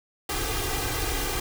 pink noise with comb filter, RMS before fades -28 dBFS, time 0.29-1.4 s, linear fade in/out 5 ms, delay 2.5 ms, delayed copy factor +1, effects none

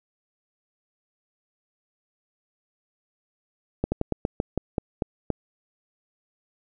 slowing click train, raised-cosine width 2 ms, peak -10 dBFS, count 10, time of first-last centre 3.84-5.303 s, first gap 80 ms, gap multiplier 1.17, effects none

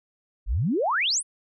sine exponential sweep, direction up, 40.19 to 10340 Hz, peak -21 dBFS, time 0.46-1.23 s, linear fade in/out 50 ms, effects none

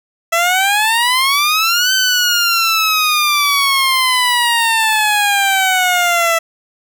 15% pulse exponential two-way sweep, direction up then down, 659.3 to 1541 to 659.3 Hz, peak -5 dBFS, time 0.32-6.39 s, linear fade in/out 10 ms, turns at 1.93 s, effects none

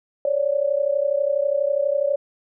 sine tone pair together, 551 / 583.2 Hz, C#5 / D5, -11 / -12 cents, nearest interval minor second, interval 99 cents, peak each -21 dBFS, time 0.25-2.16 s, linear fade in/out 2 ms, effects none

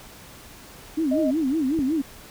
sine tone with vibrato, 290 Hz, D4, 22 cents flat, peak -20 dBFS, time 0.97-2.02 s, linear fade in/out 10 ms, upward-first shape sine, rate 5.4 Hz, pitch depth 220 cents each way
sine tone, 622.3 Hz, D#5, in tune, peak -23 dBFS, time 1.11-1.31 s, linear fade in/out 10 ms
click, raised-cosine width 3 ms, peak -17 dBFS, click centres 1.79 s
effects pink hiss -45 dBFS RMS until 2.3 s

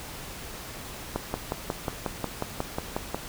click train, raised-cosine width 1 ms, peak -13 dBFS, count 12, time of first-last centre 1.16-3.146 s, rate 5.54 Hz, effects pink hiss -40 dBFS RMS until 3.28 s

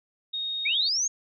sine tone, 3725 Hz, A#7, 2 cents flat, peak -28 dBFS, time 0.33-0.89 s, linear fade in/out 10 ms
sine linear sweep, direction up, 2146 to 6645 Hz, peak -23 dBFS, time 0.65-1.08 s, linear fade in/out 10 ms
effects none

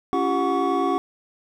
triangle tone cluster, 278 / 342.4 / 391.7 / 733 / 1123 Hz, C#4 / F4 / G4 / F#5 / C#6, +5 / -34 / -1 / -16 / +22 cents, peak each -24 dBFS, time 0.13-0.98 s, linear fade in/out 0 ms, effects none

